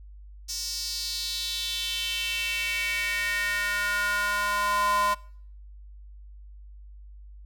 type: tone with high-pass filter sweep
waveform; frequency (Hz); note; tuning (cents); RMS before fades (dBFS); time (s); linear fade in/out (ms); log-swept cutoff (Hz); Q
square; 205.2; G#3; -21; -28; 0.48-5.15; 20; 5600 to 940; 4
effects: noise-tail reverb RT60 0.6 s tail -24 dB re dry + added 50 Hz sine -43 dBFS peak until 7.45 s